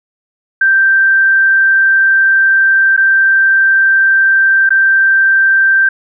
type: tone with dropouts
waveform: sine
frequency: 1568 Hz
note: G6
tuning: in tune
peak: -6 dBFS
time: 0.61-5.89 s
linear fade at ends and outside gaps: 5 ms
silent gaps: 2.966-2.975 / 4.692-4.705 s
effects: none